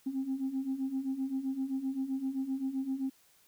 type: beating tone pair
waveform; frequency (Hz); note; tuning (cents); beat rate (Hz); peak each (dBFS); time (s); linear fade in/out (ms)
sine; 261.6 / 269.3; C4 / C#4; 0 / -50; 7.7; -36 / -32; 0.06-3.1; 10
effects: tanh soft clip ceiling -26 dBFS + white hiss -65 dBFS RMS until 3.47 s